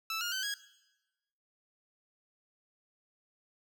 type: tone with pitch steps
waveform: 15% pulse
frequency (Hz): 1318.5 / 1421.3 / 1532.2 / 1651.6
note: E6 / F6 / G6 / G#6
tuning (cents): 0 / +30 / -40 / -10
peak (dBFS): -27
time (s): 0.1-0.54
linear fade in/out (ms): 2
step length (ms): 110
effects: noise-tail reverb RT60 1.0 s tail -18 dB re dry